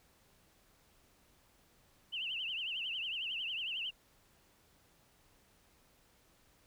sine tone with vibrato, 2870 Hz, F7, 47 cents sharp, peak -36 dBFS, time 2.12-3.91 s, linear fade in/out 20 ms, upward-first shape triangle, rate 11 Hz, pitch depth 180 cents each way, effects pink hiss -68 dBFS RMS until 6.66 s

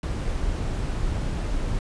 brown noise, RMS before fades -26 dBFS, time 0.03-1.79 s, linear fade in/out 2 ms, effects resampled to 22050 Hz

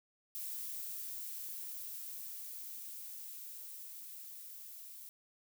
violet noise with level ramp, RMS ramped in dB -42 to -51 dBFS, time 0.35-5.09 s, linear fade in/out 0 ms, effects none

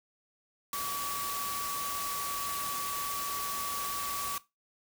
sine tone in noise, 1140 Hz, C#6, 48 cents sharp, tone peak -35 dBFS, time 0.73-4.38 s, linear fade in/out 2 ms, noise white, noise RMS -37 dBFS, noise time 0.73-4.38 s, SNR -1 dB, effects noise-tail reverb RT60 0.2 s tail -17 dB re dry

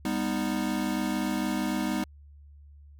square chord, G augmented, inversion none, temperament equal with one note detuned, 200.3 / 246.9 / 311.1 Hz, G3 / B3 / D#4, +38 / 0 / 0 cents, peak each -32 dBFS, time 0.05-2.04 s, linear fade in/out 2 ms, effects added 72 Hz sine -48 dBFS peak until 2.99 s

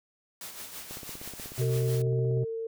white noise with tremolo, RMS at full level -40 dBFS, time 0.41-2.02 s, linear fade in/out 2 ms, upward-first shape sine, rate 6.1 Hz, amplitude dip 50%
click train, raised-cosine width 2 ms, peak -30 dBFS, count 26, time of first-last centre 0.91-2.434 s, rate 16.4 Hz
harmonic tone, 126.3 Hz, B2, 39 cents sharp, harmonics 1 / 3 / 5, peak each -25 / -35 / -44 dBFS, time 1.58-2.45 s, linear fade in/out 20 ms
sine tone, 452.1 Hz, A4, 47 cents sharp, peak -31 dBFS, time 1.61-2.67 s, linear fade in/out 5 ms
effects none

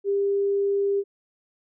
sine tone, 399.2 Hz, G4, 32 cents sharp, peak -20 dBFS, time 0.04-1.04 s, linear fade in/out 50 ms, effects none

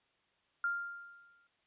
sine tone with exponential decay, 1396.9 Hz, F6, in tune, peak -29 dBFS, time 0.64-1.47 s, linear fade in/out 2 ms, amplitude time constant 180 ms, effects white hiss -74 dBFS RMS until 1.66 s + resampled to 8000 Hz

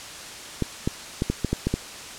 clicks, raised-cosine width 3 ms, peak -9 dBFS, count 8, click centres 0.623 / 0.875 / 1.221 / 1.3 / 1.447 / 1.53 / 1.67 / 1.74 s, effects white hiss -38 dBFS RMS until 2.18 s + low-pass 8000 Hz 12 dB/octave

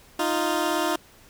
15% pulse tone pair together, 310.5 / 348.5 Hz, D#4 / F4, -3 / -4 cents, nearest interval major second, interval 199 cents, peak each -19 dBFS, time 0.19-0.96 s, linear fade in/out 5 ms, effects pink hiss -53 dBFS RMS until 1.29 s

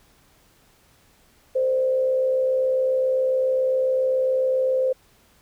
sine tone with frequency modulation, 519 Hz, C5, 14 cents flat, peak -18 dBFS, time 1.55-4.93 s, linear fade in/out 10 ms, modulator 67.3 Hz, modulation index 0.37, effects pink hiss -58 dBFS RMS until 5.41 s

